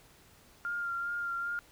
sine tone with vibrato, 1396.9 Hz, F6, in tune, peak -32 dBFS, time 0.65-1.59 s, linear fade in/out 0 ms, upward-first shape sine, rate 2.5 Hz, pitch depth 21 cents each way, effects pink hiss -60 dBFS RMS until 1.71 s

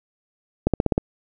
accelerating click train, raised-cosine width 2 ms, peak -4 dBFS, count 6, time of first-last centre 0.67-0.979 s, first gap 67 ms, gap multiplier 0.96, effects none

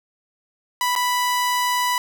sawtooth tone with dropouts, 988 Hz, B5, in tune, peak -15 dBFS, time 0.81-1.98 s, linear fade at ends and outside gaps 1 ms, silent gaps 0.953-0.961 s, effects none

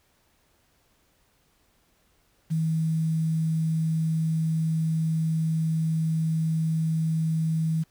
sine tone with quantisation, 160.4 Hz, E3, 47 cents flat, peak -22 dBFS, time 2.5-7.84 s, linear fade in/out 20 ms, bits 8, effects pink hiss -66 dBFS RMS until 7.9 s

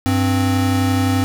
square tone pair together, 98 / 262.3 Hz, G2 / C4, 0 / +4 cents, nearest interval octave + perfect fourth, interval 1704 cents, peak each -18 dBFS, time 0.06-1.24 s, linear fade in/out 0 ms, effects none

